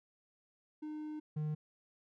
triangle tone pair in turn, 305.1 / 152.55 Hz, D#4 / D#3, -34 / -34 cents, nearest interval octave, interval 1200 cents, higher first, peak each -38 / -32 dBFS, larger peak second, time 0.82-1.2 / 1.36-1.55 s, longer first, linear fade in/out 10 ms, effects none

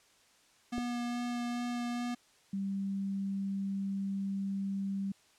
square tone with vibrato, 241.2 Hz, B3, 41 cents flat, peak -34 dBFS, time 0.72-2.15 s, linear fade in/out 10 ms, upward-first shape sine, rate 2.4 Hz, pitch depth 9 cents each way
clicks, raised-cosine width 2 ms, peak -29 dBFS, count 2, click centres 0.78 / 0.783 s
sine tone, 196 Hz, G3, in tune, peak -32 dBFS, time 2.53-5.12 s, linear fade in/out 5 ms
effects white hiss -65 dBFS RMS until 5.38 s + low-pass 8000 Hz 12 dB/octave

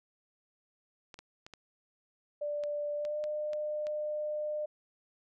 clicks, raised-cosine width 0.2 ms, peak -30 dBFS, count 9, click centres 1.142 / 1.19 / 1.465 / 1.537 / 2.637 / 3.051 / 3.24 / 3.533 / 3.869 s
sine tone with pitch glide, 588 to 602.8 Hz, D5 to D5, +2 to +45 cents, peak -32 dBFS, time 2.41-4.66 s, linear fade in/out 10 ms, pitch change +43 cents, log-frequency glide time 2.96-3.2 s
effects none

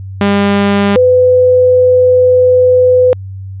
sawtooth / sine tone pair in turn, 201 / 503.3 Hz, G3 / B4, +44 / +33 cents, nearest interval octave + major third, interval 1589 cents, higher second, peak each -4 dBFS, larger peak neither, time 0.21-0.96 / 0.96-3.13 s, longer second, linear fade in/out 0 ms, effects added 96 Hz sine -22 dBFS peak until 3.6 s + resampled to 8000 Hz

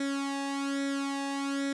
sawtooth tone with flanger, 277.2 Hz, C#4, in tune, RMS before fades -32 dBFS, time 0-1.73 s, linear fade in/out 5 ms, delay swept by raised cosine 0.53 to 1.13 ms, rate 1.2 Hz, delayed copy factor +0.75, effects resampled to 22050 Hz

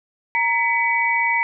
sine tone cluster, 931 / 1999 / 2264 Hz, A#5 / B6 / C#7, -2 / +20 / +36 cents, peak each -21 dBFS, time 0.35-1.43 s, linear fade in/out 0 ms, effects none

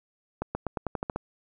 accelerating click train, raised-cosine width 1 ms, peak -15 dBFS, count 9, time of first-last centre 0.42-1.16 s, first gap 130 ms, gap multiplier 0.9, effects none

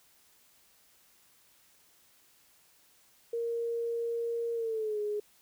sine tone with pitch glide, 466.2 to 417.7 Hz, A#4 to G#4, 0 to +10 cents, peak -30 dBFS, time 3.33-5.2 s, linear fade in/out 5 ms, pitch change -190 cents, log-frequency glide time 4.54-5 s, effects white hiss -64 dBFS RMS until 5.41 s

